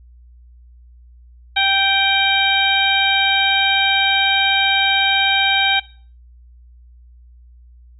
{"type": "harmonic tone with a mistuned harmonic", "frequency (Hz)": 784, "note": "G5", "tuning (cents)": 0, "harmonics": [1, 2, 3, 4, 5], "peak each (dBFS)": [-20, -20, -20, -20, -20], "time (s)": [1.56, 5.8], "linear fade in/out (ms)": 10, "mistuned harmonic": 5, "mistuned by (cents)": -66, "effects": ["noise-tail reverb RT60 0.4 s tail -19 dB re dry", "added 60 Hz sine -42 dBFS peak until 7.99 s"]}